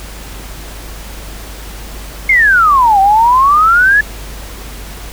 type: exponential two-way sweep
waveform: sine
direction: down then up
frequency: 2184 to 765 to 1732 Hz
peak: -5 dBFS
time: 2.29-4.01 s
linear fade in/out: 5 ms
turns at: 3 s
effects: added 50 Hz sine -27 dBFS peak until 5.12 s + pink hiss -31 dBFS RMS until 5.12 s